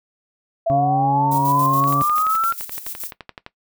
sine linear sweep, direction up, 659.3 to 1374 Hz, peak -16 dBFS, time 0.66-2.53 s, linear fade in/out 10 ms
harmonic tone, 139.7 Hz, C#3, 14 cents sharp, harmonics 1 / 2 / 3 / 4 / 5 / 6 / 7 / 8, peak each -21 / -24 / -37 / -32 / -34 / -43 / -42 / -36 dBFS, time 0.7-2.02 s, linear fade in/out 0 ms
violet noise with tremolo, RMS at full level -29 dBFS, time 1.31-3.11 s, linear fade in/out 10 ms, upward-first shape square, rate 7.1 Hz, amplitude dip 60%
click train, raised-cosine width 0.3 ms, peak -17 dBFS, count 20, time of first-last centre 1.84-3.464 s, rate 11.7 Hz
effects noise-tail reverb RT60 0.1 s tail -17 dB re dry

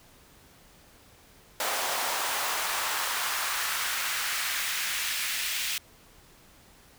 pink noise with high-pass filter sweep, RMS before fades -30 dBFS, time 1.6-5.78 s, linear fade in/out 2 ms, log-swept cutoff 690 to 2500 Hz, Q 1.4, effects pink hiss -56 dBFS RMS until 6.98 s

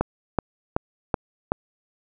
click train, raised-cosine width 1 ms, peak -6 dBFS, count 5, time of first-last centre 0.01-1.519 s, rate 2.65 Hz, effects none

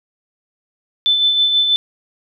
sine tone with tremolo, 3520 Hz, A7, in tune, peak -10 dBFS, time 1.06-1.76 s, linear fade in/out 0 ms, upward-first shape sine, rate 6.2 Hz, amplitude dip 40%, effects none

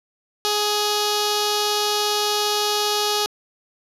5% pulse tone with notch filter, 417.4 Hz, G#4, 9 cents sharp, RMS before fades -21 dBFS, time 0.45-3.26 s, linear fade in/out 0 ms, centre 2000 Hz, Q 0.95, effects low-pass 10000 Hz 12 dB/octave

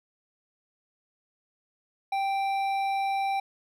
triangle tone with hard clipping, 784 Hz, G5, in tune, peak -27 dBFS, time 2.12-3.4 s, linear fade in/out 5 ms, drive 13 dB, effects none

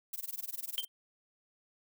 violet noise with tremolo, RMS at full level -37 dBFS, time 0.13-0.85 s, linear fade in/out 5 ms, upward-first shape sine, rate 20 Hz, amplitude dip 100%
triangle tone with exponential decay, 3136 Hz, G7, in tune, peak -26 dBFS, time 0.78-0.88 s, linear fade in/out 0 ms, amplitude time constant 20 ms
effects none

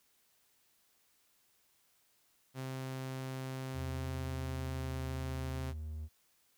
sawtooth tone, 131.3 Hz, C3, 6 cents sharp, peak -35 dBFS, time 2.54-5.74 s, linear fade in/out 50 ms
triangle tone with pitch glide, 82.41 to 77.34 Hz, E2 to D#2, 0 to -10 cents, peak -37 dBFS, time 3.73-6.09 s, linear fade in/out 50 ms, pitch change -110 cents, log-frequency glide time 4.14-5.31 s
effects white hiss -72 dBFS RMS until 6.57 s

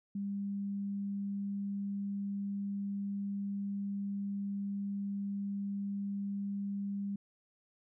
sine tone, 199.9 Hz, G3, 34 cents sharp, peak -34 dBFS, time 0.15-7.16 s, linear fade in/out 5 ms, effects none

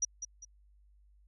sine tone with echo, 5800 Hz, F#8, 35 cents flat, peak -27 dBFS, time 0.02-0.05 s, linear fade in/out 5 ms, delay 200 ms, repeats 2, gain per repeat -9 dB, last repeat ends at 0.45 s, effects added 50 Hz sine -60 dBFS peak until 1.27 s

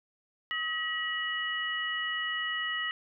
sine tone cluster, 1272 / 1921 / 2930 Hz, D#6 / B6 / F#7, +38 / -48 / -18 cents, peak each -38 / -32 / -35 dBFS, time 0.51-2.91 s, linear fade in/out 0 ms, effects none

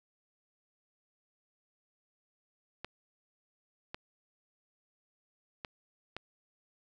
clicks, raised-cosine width 0.3 ms, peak -23 dBFS, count 4, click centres 2.846 / 3.945 / 5.648 / 6.166 s, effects none

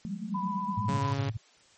white band-pass noise, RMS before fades -35 dBFS, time 0.05-0.98 s, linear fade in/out 0 ms, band 180 to 210 Hz, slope 96 dB/octave
sine tone with vibrato, 994 Hz, B5, 11 cents sharp, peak -31 dBFS, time 0.34-1.13 s, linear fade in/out 10 ms, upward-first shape triangle, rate 8.6 Hz, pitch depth 22 cents each way
sine tone with tremolo, 110 Hz, A2, in tune, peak -26 dBFS, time 0.77-1.37 s, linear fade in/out 5 ms, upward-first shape sine, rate 12 Hz, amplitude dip 90%
sawtooth tone, 138.59 Hz, C#3, in tune, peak -26 dBFS, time 0.88-1.3 s, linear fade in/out 10 ms
effects white hiss -60 dBFS RMS until 1.77 s + MP3 32 kbps

